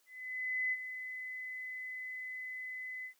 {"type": "tone with ADSR envelope", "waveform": "sine", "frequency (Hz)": 2019, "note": "B6", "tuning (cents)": 38, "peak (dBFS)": -30, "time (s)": [0.06, 3.14], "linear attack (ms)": 660, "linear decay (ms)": 42, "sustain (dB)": -10, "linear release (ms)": 95, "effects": ["white hiss -72 dBFS RMS until 3.19 s", "high-pass 300 Hz 12 dB/octave"]}